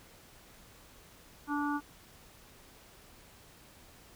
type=harmonic tone; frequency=291.1 Hz; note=D4; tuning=15 cents flat; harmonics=1 / 3 / 4 / 5; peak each=-32 / -37 / -38 / -39 dBFS; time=1.47-1.81 s; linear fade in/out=50 ms; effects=pink hiss -57 dBFS RMS until 4.15 s